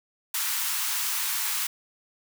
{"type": "high-pass noise", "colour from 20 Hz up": "white", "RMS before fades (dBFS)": -28, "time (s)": [0.34, 1.67], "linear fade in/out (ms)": 5, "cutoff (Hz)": 840, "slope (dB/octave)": 96, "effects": []}